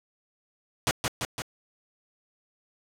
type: noise with echo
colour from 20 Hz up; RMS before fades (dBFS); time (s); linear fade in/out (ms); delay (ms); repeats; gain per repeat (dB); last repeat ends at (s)
pink; -24; 0.87-0.91; 0; 170; 3; -3; 1.42
effects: low-pass 10000 Hz 12 dB/octave